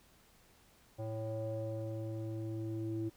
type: tone with low-pass filter sweep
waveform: square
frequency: 110.6 Hz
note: A2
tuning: 9 cents sharp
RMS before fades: -39 dBFS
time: 0.98-3.1 s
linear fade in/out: 20 ms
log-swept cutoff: 640 to 350 Hz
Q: 5.8
effects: pink hiss -65 dBFS RMS until 3.16 s